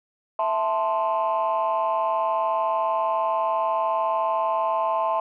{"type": "chord", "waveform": "sine", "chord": "A minor", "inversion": "second", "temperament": "equal", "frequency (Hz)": [659.3, 880, 1046.5], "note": ["E5", "A5", "C6"], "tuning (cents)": [0, 0, 0], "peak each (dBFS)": -24, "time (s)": [0.39, 5.2], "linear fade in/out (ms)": 2, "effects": ["tanh soft clip ceiling -15 dBFS"]}